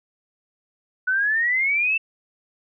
sine exponential sweep, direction up, 1480 to 2687 Hz, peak -18 dBFS, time 1.07-1.98 s, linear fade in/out 10 ms, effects none

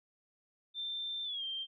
sine tone with pitch glide, 3571 to 3163 Hz, A7 to G7, +25 to +15 cents, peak -36 dBFS, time 0.74-1.67 s, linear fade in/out 50 ms, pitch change -210 cents, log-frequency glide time 1.24-1.44 s, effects none

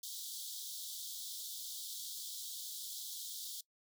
pink high-pass noise, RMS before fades -45 dBFS, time 0.03-3.61 s, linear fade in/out 5 ms, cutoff 3300 Hz, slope 96 dB/octave, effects noise-tail reverb RT60 0.1 s tail -21 dB re dry

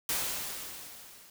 white noise with level ramp, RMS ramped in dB -30 to -55 dBFS, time 0.09-1.3 s, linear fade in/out 2 ms, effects none

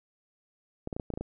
clicks, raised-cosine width 2 ms, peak -21 dBFS, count 8, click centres 0.874 / 0.928 / 0.965 / 0.998 / 1.103 / 1.138 / 1.175 / 1.21 s, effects none

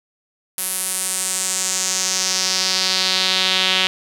sawtooth tone with band-pass filter sweep, 187.2 Hz, F#3, 20 cents sharp, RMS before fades -20 dBFS, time 0.58-3.87 s, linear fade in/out 0 ms, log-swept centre 11000 to 3200 Hz, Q 2.8, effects none

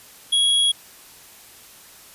square tone, 3322 Hz, G#7, in tune, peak -16 dBFS, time 0.32-0.72 s, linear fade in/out 10 ms, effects white hiss -46 dBFS RMS until 2.14 s + resampled to 32000 Hz

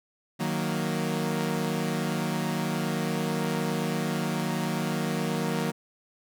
sawtooth chord, D# minor, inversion none, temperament equal, 155.56 / 185 / 233.1 Hz, D#3 / F#3 / A#3, 0 / 0 / 0 cents, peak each -27 dBFS, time 0.39-5.72 s, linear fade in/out 20 ms, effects none

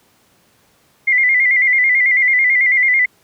sine tone with vibrato, 2059 Hz, C7, 28 cents flat, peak -10 dBFS, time 1.07-3.06 s, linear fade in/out 10 ms, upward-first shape square, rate 9.1 Hz, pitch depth 56 cents each way, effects pink hiss -55 dBFS RMS until 3.23 s + high-pass 100 Hz 12 dB/octave

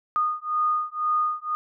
sine beating tone pair, 1229 / 1231 Hz, D#6 / D#6, -22 / -19 cents, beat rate 2 Hz, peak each -25 dBFS, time 0.16-1.55 s, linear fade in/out 0 ms, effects none

